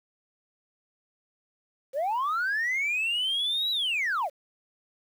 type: linear two-way sweep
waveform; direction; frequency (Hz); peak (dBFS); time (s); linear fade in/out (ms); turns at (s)
sine; up then down; 506 to 3951 to 506; -23; 1.93-4.3; 50; 3.71
effects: tanh soft clip ceiling -23 dBFS + 9-bit